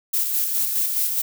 violet noise with tremolo, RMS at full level -21 dBFS, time 0.13-1.22 s, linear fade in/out 10 ms, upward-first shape square, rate 4.8 Hz, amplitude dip 35%, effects none

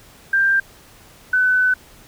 sine tone pair in turn, 1584 / 1505.7 Hz, G6 / F#6, +18 / +30 cents, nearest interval minor second, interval 88 cents, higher first, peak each -13 dBFS, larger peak neither, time 0.33-0.6 / 1.33-1.74 s, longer second, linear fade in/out 5 ms, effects pink hiss -47 dBFS RMS until 2.07 s

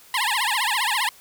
15% pulse tone with vibrato, 939 Hz, A#5, 12 cents sharp, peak -14 dBFS, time 0.14-1.09 s, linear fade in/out 2 ms, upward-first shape triangle, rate 15 Hz, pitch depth 270 cents each way, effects white hiss -50 dBFS RMS until 1.2 s

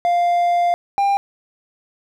triangle tone pair in turn, 698.5 / 797.9 Hz, F5 / G5, 0 / +30 cents, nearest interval major second, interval 230 cents, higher second, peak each -12 / -12 dBFS, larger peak neither, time 0.05-0.74 / 0.98-1.17 s, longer first, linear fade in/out 0 ms, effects none

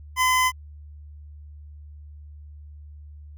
25% pulse tone, 1019 Hz, C6, 46 cents flat, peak -14 dBFS, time 0.16-0.52 s, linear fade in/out 50 ms, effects added 74 Hz sine -40 dBFS peak until 3.37 s

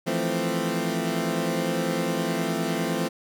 20% pulse chord, F major seventh, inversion third, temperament equal, 164.81 / 174.61 / 220 / 261.6 Hz, E3 / F3 / A3 / C4, 0 / 0 / 0 / 0 cents, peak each -25 dBFS, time 0.06-3.09 s, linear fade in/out 20 ms, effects none

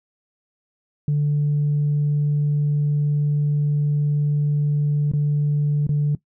sine tone with dropouts, 146.83 Hz, D3, in tune, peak -15 dBFS, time 1.08-6.15 s, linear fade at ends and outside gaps 2 ms, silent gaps 5.116-5.135 / 5.868-5.891 s, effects noise-tail reverb RT60 0.1 s tail -19 dB re dry + tanh soft clip ceiling -14 dBFS

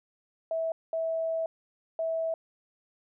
sine tone bursts at uneven times, 652 Hz, E5, 19 cents flat, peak -27 dBFS, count 3, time 0.51-0.72 / 0.93-1.46 / 1.99-2.34 s, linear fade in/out 2 ms, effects none

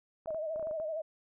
clicks, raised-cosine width 1 ms, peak -35 dBFS, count 9, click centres 0.259 / 0.306 / 0.346 / 0.56 / 0.596 / 0.627 / 0.671 / 0.711 / 0.8 s
sine tone with vibrato, 630 Hz, D#5, 21 cents sharp, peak -33 dBFS, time 0.27-1.02 s, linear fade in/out 10 ms, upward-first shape sine, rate 13 Hz, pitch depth 74 cents each way
effects none

